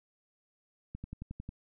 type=click train; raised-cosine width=5 ms; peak=-28 dBFS; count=7; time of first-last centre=0.95-1.491 s; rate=11.1 Hz; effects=none